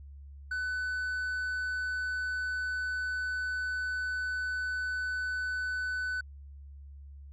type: tone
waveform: triangle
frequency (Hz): 1500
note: F#6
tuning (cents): +23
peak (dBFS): -29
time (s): 0.51-6.21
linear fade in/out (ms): 5
effects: added 70 Hz sine -45 dBFS peak until 7.32 s + resampled to 22050 Hz